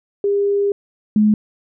sine tone pair in turn, 402.9 / 212.1 Hz, G4 / G#3, +48 / +37 cents, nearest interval major seventh, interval 1111 cents, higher first, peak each -14 / -10 dBFS, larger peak second, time 0.24-0.72 / 1.16-1.34 s, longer first, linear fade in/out 2 ms, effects none

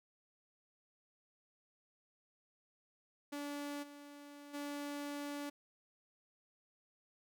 sawtooth tone with level steps, 288.4 Hz, D4, 31 cents flat, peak -37 / -48 / -37 dBFS, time 3.32-5.5 s, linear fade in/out 10 ms, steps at 3.82 / 4.53 s, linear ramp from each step 20 ms, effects none

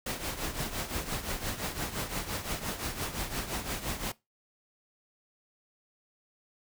pink noise with tremolo, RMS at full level -32 dBFS, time 0.06-4.12 s, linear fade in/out 5 ms, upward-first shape triangle, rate 5.8 Hz, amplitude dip 75%, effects noise-tail reverb RT60 0.2 s tail -20 dB re dry

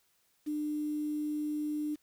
sine tone with quantisation, 300 Hz, D4, 37 cents sharp, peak -31 dBFS, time 0.46-1.96 s, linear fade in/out 20 ms, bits 9, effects white hiss -72 dBFS RMS until 2.02 s

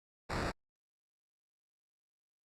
pink noise with sample-and-hold, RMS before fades -36 dBFS, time 0.29-0.52 s, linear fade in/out 20 ms, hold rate 3150 Hz, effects low-pass 7000 Hz 12 dB/octave + Opus 48 kbps

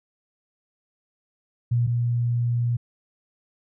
sine tone pair in turn, 119.6 / 119.6 Hz, A#2 / A#2, +45 / +45 cents, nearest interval unison, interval 0 cents, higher neither, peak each -18 / -20 dBFS, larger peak first, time 1.71-1.87 / 1.87-2.77 s, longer second, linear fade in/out 10 ms, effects none

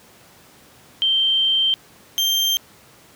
sine / 35% pulse tone pair in turn, 3136 / 3160 Hz, G7 / G7, 0 / +13 cents, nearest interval unison, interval 13 cents, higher second, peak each -15 dBFS, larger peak neither, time 1.02-1.74 / 2.18-2.57 s, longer first, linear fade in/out 0 ms, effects pink hiss -49 dBFS RMS until 3.15 s + high-pass 100 Hz 12 dB/octave

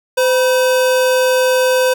square tone pair together, 512 / 969.2 Hz, C5 / B5, -38 / -33 cents, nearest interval major seventh, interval 1105 cents, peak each -12 / -22 dBFS, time 0.17-1.94 s, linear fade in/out 10 ms, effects none

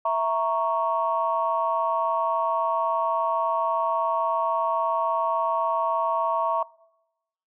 sine chord, A# diminished, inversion second, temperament equal, 659.3 / 932.3 / 1108.7 Hz, E5 / A#5 / C#6, 0 / 0 / 0 cents, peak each -25 dBFS, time 0.05-6.63 s, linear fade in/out 5 ms, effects noise-tail reverb RT60 0.9 s tail -23 dB re dry + tanh soft clip ceiling -11 dBFS

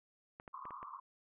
clicks, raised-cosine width 0.5 ms, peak -33 dBFS, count 5, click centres 0.399 / 0.478 / 0.654 / 0.707 / 0.829 s
pink band-pass noise, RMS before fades -48 dBFS, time 0.53-1 s, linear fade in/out 10 ms, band 1000 to 1200 Hz, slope 96 dB/octave
effects low-pass 2000 Hz 12 dB/octave

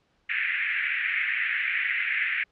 white band-pass noise, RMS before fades -27 dBFS, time 0.29-2.44 s, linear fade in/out 10 ms, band 1700 to 2400 Hz, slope 48 dB/octave, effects pink hiss -68 dBFS RMS until 2.51 s + low-pass 4000 Hz 12 dB/octave

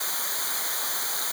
white noise with comb filter, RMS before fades -28 dBFS, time 0-1.32 s, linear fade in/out 10 ms, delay 0.37 ms, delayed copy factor -0.95, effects none

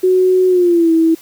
sine tone with pitch glide, 370 to 325.8 Hz, F#4 to E4, 0 to -20 cents, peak -8 dBFS, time 0.03-1.15 s, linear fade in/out 10 ms, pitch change -220 cents, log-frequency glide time 0.48-0.92 s, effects white hiss -42 dBFS RMS until 1.21 s

